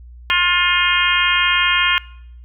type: harmonic tone with a mistuned harmonic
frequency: 354.9 Hz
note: F4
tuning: 28 cents sharp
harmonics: 3 / 4 / 5 / 6 / 7 / 8 / 9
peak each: -21 / -21 / -21 / -21 / -21 / -21 / -21 dBFS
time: 0.3-1.98 s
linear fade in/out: 0 ms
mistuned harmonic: 5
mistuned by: -15 cents
effects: noise-tail reverb RT60 0.7 s tail -22 dB re dry + added 60 Hz sine -36 dBFS peak until 2.44 s